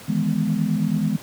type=chord; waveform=sine; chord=E major seventh; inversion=third; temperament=equal; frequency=155.56 / 164.81 / 207.7 / 246.9 Hz; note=D#3 / E3 / G#3 / B3; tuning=0 / 0 / 0 / 0 cents; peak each=-26 / -24 / -22 / -26 dBFS; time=0.08-1.17 s; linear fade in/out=10 ms; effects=pink hiss -41 dBFS RMS until 1.22 s + high-pass 80 Hz 12 dB/octave